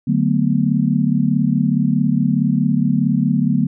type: chord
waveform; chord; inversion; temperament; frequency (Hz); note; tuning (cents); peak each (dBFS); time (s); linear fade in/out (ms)
sine; B minor seventh; first; just; 148.16 / 185.21 / 222.2 / 246.9; D3 / F#3 / A3 / B3; +16 / +2 / +17 / 0; -19; 0.07-3.67; 10
effects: none